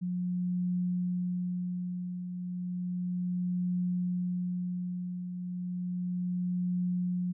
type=tone with tremolo; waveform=sine; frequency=179.3 Hz; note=F3; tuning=46 cents sharp; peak=-27 dBFS; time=0.01-7.33 s; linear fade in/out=20 ms; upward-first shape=triangle; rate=0.33 Hz; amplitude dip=60%; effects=none